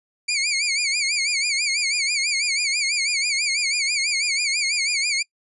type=tone with vibrato; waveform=20% pulse; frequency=2287 Hz; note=D7; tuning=47 cents flat; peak=-15 dBFS; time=0.28-5.23 s; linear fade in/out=10 ms; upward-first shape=sine; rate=6.1 Hz; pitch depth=120 cents each way; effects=noise-tail reverb RT60 0.1 s tail -25 dB re dry + resampled to 24000 Hz